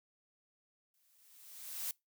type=noise with exponential growth; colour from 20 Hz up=blue; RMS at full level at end=-37 dBFS; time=0.94-1.91 s; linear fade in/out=2 ms; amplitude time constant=210 ms; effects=noise-tail reverb RT60 0.2 s tail -24 dB re dry